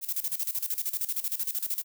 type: noise with tremolo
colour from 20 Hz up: violet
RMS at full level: -29 dBFS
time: 0.01-1.84 s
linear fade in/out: 50 ms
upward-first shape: square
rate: 13 Hz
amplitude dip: 80%
effects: none